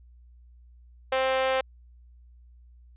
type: tone with high-pass filter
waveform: 5% pulse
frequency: 262.7 Hz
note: C4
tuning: 7 cents sharp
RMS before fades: -25 dBFS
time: 1.12-1.61 s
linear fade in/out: 5 ms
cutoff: 570 Hz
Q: 6.4
effects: added 60 Hz sine -50 dBFS peak until 2.96 s + resampled to 8000 Hz